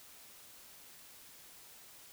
silence, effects white hiss -56 dBFS RMS until 2.12 s

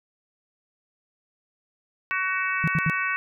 harmonic tone, 375.4 Hz, F#4, 25 cents sharp, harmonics 3 / 4 / 5 / 6 / 7, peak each -30 / -28 / -30 / -31 / -31 dBFS, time 2.11-3.16 s, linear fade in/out 0 ms
sine tone bursts, 160 Hz, D#3, 49 cents sharp, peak -20 dBFS, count 3, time 2.64-2.898 s, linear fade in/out 0 ms, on 36 ms, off 75 ms
effects none

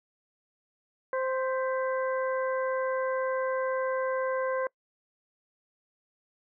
harmonic tone with a mistuned harmonic, 522 Hz, C5, 4 cents flat, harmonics 1 / 2 / 3 / 4, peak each -28 / -34 / -37 / -44 dBFS, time 1.13-4.67 s, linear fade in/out 2 ms, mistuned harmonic 4, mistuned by -78 cents, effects noise-tail reverb RT60 0.1 s tail -25 dB re dry

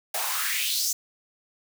white noise with high-pass filter sweep, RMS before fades -27 dBFS, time 0.14-0.93 s, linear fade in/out 5 ms, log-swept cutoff 600 to 6700 Hz, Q 3.6, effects none

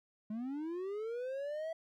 triangle linear sweep, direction up, 207.7 to 659.3 Hz, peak -35 dBFS, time 0.3-1.73 s, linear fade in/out 5 ms, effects none

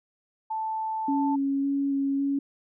sine tone, 880 Hz, A5, in tune, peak -27 dBFS, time 0.5-1.36 s, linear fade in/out 10 ms
sine tone with vibrato, 277.2 Hz, C#4, in tune, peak -23 dBFS, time 1.08-2.39 s, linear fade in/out 5 ms, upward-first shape square, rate 1.8 Hz, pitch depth 9 cents each way
effects none

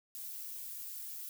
violet noise with flanger, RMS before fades -44 dBFS, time 0.15-1.29 s, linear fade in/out 0 ms, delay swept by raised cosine 1.9 to 2.45 ms, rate 3.1 Hz, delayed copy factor -0.55, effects none

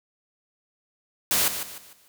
white noise with echo, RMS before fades -22 dBFS, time 1.31-1.48 s, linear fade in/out 0 ms, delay 150 ms, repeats 4, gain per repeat -9 dB, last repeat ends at 2.08 s, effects none

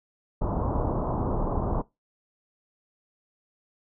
pink low-pass noise, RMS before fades -27 dBFS, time 0.41-1.82 s, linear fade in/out 10 ms, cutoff 1100 Hz, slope 48 dB/octave, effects noise-tail reverb RT60 0.2 s tail -20 dB re dry

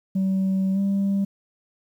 sine tone with pitch glide, 191 to 197.28 Hz, G3 to G3, -45 to +11 cents, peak -17 dBFS, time 0.15-1.25 s, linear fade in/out 10 ms, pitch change +56 cents, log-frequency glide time 0.73-0.79 s, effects tanh soft clip ceiling -18 dBFS + 9-bit

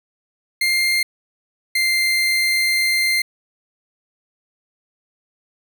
30% pulse tone pair in turn, 2109 / 2092 Hz, C7 / C7, +13 / -1 cents, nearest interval unison, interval 14 cents, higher first, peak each -13 dBFS, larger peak neither, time 0.61-1.03 / 1.75-3.22 s, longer second, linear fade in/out 5 ms, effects none

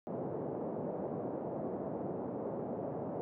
white band-pass noise, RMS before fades -39 dBFS, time 0.07-3.21 s, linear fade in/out 0 ms, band 130 to 640 Hz, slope 24 dB/octave, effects none

